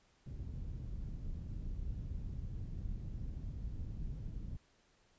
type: low-pass noise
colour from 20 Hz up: pink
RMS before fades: -42 dBFS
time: 0.26-4.57 s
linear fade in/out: 10 ms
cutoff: 130 Hz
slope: 12 dB/octave
effects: pink hiss -71 dBFS RMS until 5.18 s + resampled to 16000 Hz